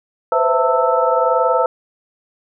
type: tone cluster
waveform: sine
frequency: 500 / 521 / 663 / 899 / 1314 Hz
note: B4 / C5 / E5 / A5 / E6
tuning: +21 / -7 / +10 / +37 / -6 cents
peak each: -19 dBFS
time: 0.32-1.66 s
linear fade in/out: 2 ms
effects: none